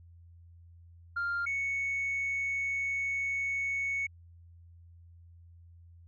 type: tone pair in turn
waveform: sine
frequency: 1396.9 / 2217 Hz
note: F6 / C#7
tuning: 0 / 0 cents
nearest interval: minor sixth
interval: 800 cents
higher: second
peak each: -28 dBFS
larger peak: neither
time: 1.16-1.46 / 1.46-4.07 s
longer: second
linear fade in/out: 10 ms
effects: tanh soft clip ceiling -27 dBFS + added 85 Hz sine -52 dBFS peak until 6.07 s